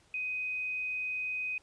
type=tone; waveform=sine; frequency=2506 Hz; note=D#7; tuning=12 cents sharp; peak=-32 dBFS; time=0.14-1.58 s; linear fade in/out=2 ms; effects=pink hiss -65 dBFS RMS until 1.62 s + resampled to 22050 Hz